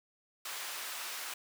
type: high-pass noise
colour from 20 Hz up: pink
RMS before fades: -41 dBFS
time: 0.45-1.34 s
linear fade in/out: 5 ms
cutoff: 1100 Hz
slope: 12 dB/octave
effects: none